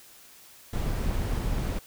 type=noise; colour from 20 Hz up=brown; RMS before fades=-28 dBFS; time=0.73-1.79 s; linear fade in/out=5 ms; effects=white hiss -52 dBFS RMS until 1.86 s